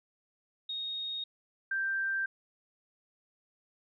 sine tone pair in turn, 3729 / 1573.7 Hz, A#7 / G6, 0 / +6 cents, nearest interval octave + minor third, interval 1494 cents, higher first, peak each -34 / -29 dBFS, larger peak second, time 0.69-1.24 / 1.71-2.26 s, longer neither, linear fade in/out 5 ms, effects none

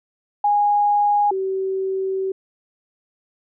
sine tone pair in turn, 824 / 382.5 Hz, G#5 / G4, -14 / -42 cents, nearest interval octave + minor second, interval 1328 cents, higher first, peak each -14 / -20 dBFS, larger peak first, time 0.44-1.31 / 1.31-2.32 s, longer second, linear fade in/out 5 ms, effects none

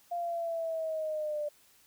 sine linear sweep, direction down, 698.5 to 590 Hz, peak -31 dBFS, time 0.11-1.49 s, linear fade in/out 10 ms, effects white hiss -63 dBFS RMS until 1.86 s

